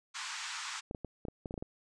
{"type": "band-pass noise", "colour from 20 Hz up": "pink", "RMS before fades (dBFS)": -41, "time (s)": [0.14, 0.81], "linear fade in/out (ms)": 20, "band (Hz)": [940, 8100], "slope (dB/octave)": 48}
{"type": "clicks", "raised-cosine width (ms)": 2, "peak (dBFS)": -26, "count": 10, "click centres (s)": [0.911, 0.948, 1.047, 1.252, 1.284, 1.458, 1.509, 1.541, 1.578, 1.625]}
{"effects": []}